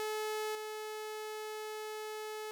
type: tone with level steps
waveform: sawtooth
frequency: 430 Hz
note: A4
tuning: 40 cents flat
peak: -31 / -36 dBFS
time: 0-2.51 s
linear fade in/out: 0 ms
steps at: 0.55 s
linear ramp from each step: 2 ms
effects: none